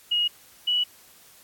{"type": "tone pair in turn", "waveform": "sine", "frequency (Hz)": [2883, 2942], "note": ["F#7", "F#7"], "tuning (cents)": [-46, -11], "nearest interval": "unison", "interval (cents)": 35, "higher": "second", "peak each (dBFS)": -20, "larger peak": "neither", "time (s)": [[0.11, 0.28], [0.67, 0.84]], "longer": "neither", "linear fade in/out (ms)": 10, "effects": ["white hiss -53 dBFS RMS until 1.43 s", "AAC 64 kbps"]}